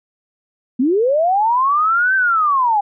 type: linear two-way sweep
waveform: sine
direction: up then down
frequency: 233.1 to 1568 to 794 Hz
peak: -12 dBFS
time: 0.79-2.81 s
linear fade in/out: 10 ms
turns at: 2.15 s
effects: none